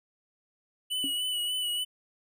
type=tone with vibrato; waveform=square; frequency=2960 Hz; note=F#7; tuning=in tune; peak=-29 dBFS; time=0.9-1.85 s; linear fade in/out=20 ms; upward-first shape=sine; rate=3.4 Hz; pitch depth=32 cents each way
type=tone with exponential decay; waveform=sine; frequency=276 Hz; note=C#4; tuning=7 cents flat; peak=-29 dBFS; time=1.04-1.16 s; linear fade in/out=1 ms; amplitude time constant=26 ms
effects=none